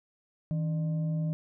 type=tone with frequency modulation; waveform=sine; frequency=160 Hz; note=D#3; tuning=49 cents sharp; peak=-27 dBFS; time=0.51-1.33 s; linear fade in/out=0 ms; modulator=442 Hz; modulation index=0.28; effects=none

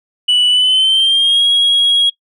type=tone with pitch glide; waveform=sine; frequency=2960 to 3303 Hz; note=F#7 to G#7; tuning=0 to -10 cents; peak=-6 dBFS; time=0.28-2.1 s; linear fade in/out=10 ms; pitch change=+190 cents; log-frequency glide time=0.49-1.45 s; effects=noise-tail reverb RT60 0.1 s tail -23 dB re dry + tanh soft clip ceiling -7 dBFS

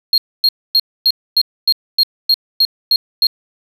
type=tone bursts; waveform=triangle; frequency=4244 Hz; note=C8; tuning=24 cents sharp; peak=-7 dBFS; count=11; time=0.13-3.269 s; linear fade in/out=2 ms; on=49 ms; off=260 ms; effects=none

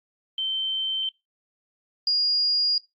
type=tone pair in turn; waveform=sine; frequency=3104 / 4850 Hz; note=G7 / D#8; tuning=-18 / -45 cents; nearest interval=minor sixth; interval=773 cents; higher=second; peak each=-24 / -19 dBFS; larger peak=second; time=0.38-1.09 / 2.07-2.78 s; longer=neither; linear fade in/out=2 ms; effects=noise-tail reverb RT60 0.2 s tail -21 dB re dry + Opus 24 kbps

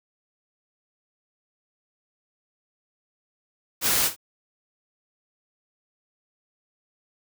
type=noise with echo; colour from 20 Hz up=white; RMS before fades=-22 dBFS; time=3.81-4.11 s; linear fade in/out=50 ms; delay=54 ms; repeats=1; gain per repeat=-14 dB; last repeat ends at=4.164 s; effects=none

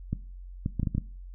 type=clicks; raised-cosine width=5 ms; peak=-15 dBFS; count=7; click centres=0.13 / 0.661 / 0.797 / 0.831 / 0.872 / 0.95 / 0.981 s; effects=noise-tail reverb RT60 0.4 s tail -19 dB re dry + added 45 Hz sine -40 dBFS peak until 1.34 s

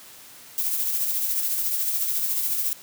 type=noise with tremolo; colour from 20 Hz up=violet; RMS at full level=-23 dBFS; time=0.58-2.73 s; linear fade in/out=0 ms; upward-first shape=triangle; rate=14 Hz; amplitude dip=45%; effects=white hiss -46 dBFS RMS until 2.82 s + high-pass 60 Hz 12 dB/octave

